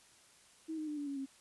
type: tone with pitch steps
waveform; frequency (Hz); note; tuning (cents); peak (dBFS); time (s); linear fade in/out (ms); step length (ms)
sine; 319.5 / 309 / 298.8 / 288.9 / 279.4 / 270.2; D#4 / D#4 / D4 / D4 / C#4 / C#4; +46 / -12 / +30 / -28 / +14 / -44; -37; 0.68-1.262; 20; 97
effects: white hiss -63 dBFS RMS until 1.4 s + resampled to 24000 Hz